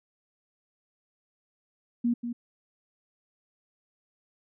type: tone with echo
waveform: sine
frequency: 238.1 Hz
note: A#3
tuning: 37 cents sharp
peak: -22 dBFS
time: 2.04-2.14 s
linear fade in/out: 10 ms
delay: 190 ms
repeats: 1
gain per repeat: -8 dB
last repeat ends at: 2.33 s
effects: none